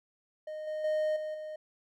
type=tone with level steps; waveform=triangle; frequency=617 Hz; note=D#5; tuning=15 cents flat; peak=-35 / -31 / -25 / -32 / -36 dBFS; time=0.47-1.56 s; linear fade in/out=5 ms; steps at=0.67 / 0.84 / 1.16 / 1.34 s; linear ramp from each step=5 ms; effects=none